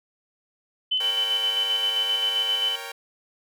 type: tone with tremolo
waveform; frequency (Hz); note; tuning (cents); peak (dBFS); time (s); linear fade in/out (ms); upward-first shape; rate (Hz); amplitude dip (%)
sine; 3036; F#7; +44; -20; 0.91-2.76; 10; square; 7.6; 35
type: chord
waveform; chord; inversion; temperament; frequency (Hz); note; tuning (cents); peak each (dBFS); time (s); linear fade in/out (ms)
10% pulse; G diminished; first; equal; 466.2 / 554.4 / 784; Bb4 / Db5 / G5; 0 / 0 / 0; -30 / -31 / -29; 1-2.92; 5
effects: none